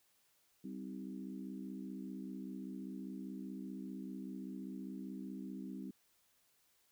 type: harmonic tone with a mistuned harmonic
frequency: 65 Hz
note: C2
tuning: 11 cents flat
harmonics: 3 / 4 / 5 / 6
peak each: -46 / -47 / -50 / -59 dBFS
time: 0.64-5.91 s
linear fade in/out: 5 ms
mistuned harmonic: 5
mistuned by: -51 cents
effects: white hiss -74 dBFS RMS until 6.91 s